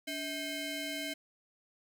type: ring-modulated tone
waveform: 20% pulse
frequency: 932.3 Hz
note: A#5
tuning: in tune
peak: -28 dBFS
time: 0.07-1.14 s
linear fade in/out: 10 ms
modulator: 1220 Hz
effects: none